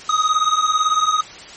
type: beating tone pair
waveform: square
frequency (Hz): 1244.5 / 1262.5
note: D#6 / D#6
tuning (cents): 0 / +25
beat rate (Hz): 18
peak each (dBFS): -19 / -18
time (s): 0.09-1.21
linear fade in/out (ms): 5
effects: white hiss -37 dBFS RMS until 1.56 s + MP3 32 kbps